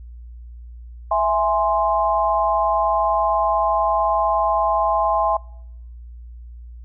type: chord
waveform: sine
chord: E augmented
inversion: none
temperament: equal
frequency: 659.3 / 830.6 / 1046.5 Hz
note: E5 / G#5 / B#5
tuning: 0 / 0 / 0 cents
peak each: -20 dBFS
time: 1.11-5.37 s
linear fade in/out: 5 ms
effects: noise-tail reverb RT60 0.8 s tail -26 dB re dry + added 59 Hz sine -35 dBFS peak until 6.84 s